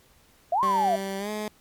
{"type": "linear two-way sweep", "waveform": "sine", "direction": "up then down", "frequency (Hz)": [639, 1108.7, 639], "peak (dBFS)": -20, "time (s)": [0.52, 0.96], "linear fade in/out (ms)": 5, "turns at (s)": 0.64}
{"type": "tone with pitch glide", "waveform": "15% pulse", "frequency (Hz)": [194.7, 212.3], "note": ["G3", "G#3"], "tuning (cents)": [-12, 38], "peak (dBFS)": -23, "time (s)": [0.63, 1.48], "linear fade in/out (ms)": 0, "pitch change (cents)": 150, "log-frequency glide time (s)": [1.18, 1.3]}
{"effects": ["pink hiss -59 dBFS RMS until 1.6 s", "MP3 96 kbps"]}